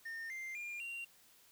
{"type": "tone with pitch steps", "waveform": "triangle", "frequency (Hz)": [1822, 2093, 2404, 2762], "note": ["A#6", "C7", "D7", "F7"], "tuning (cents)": [-40, 0, 40, -20], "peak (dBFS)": -40, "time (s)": [0.05, 1.05], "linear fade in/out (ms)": 10, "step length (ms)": 250, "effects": ["white hiss -65 dBFS RMS until 1.51 s"]}